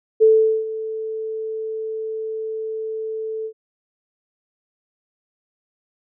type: tone with ADSR envelope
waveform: sine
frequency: 440 Hz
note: A4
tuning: in tune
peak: -8 dBFS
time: 0.2-3.53 s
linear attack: 26 ms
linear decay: 420 ms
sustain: -16 dB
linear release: 76 ms
effects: none